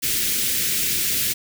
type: band-stop noise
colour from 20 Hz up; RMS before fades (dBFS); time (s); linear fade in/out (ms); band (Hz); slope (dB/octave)
white; -22; 0.02-1.34; 20; 410 to 1800; 24
effects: none